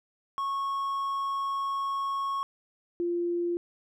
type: tone pair in turn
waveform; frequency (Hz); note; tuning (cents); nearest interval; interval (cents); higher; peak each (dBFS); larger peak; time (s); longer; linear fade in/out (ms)
triangle / sine; 1100 / 346.5; C#6 / F4; -14 / -14; octave + minor sixth; 2000; first; -26; neither; 0.38-2.43 / 3-3.57; first; 0
effects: none